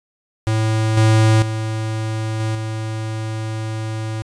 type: tone with level steps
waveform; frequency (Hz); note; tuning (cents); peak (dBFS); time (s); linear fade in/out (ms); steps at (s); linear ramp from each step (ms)
square; 110; A2; 0; -16 / -11 / -21 / -19 / -23; 0.47-4.22; 0; 0.97 / 1.42 / 2.4 / 2.55; 2
effects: resampled to 22050 Hz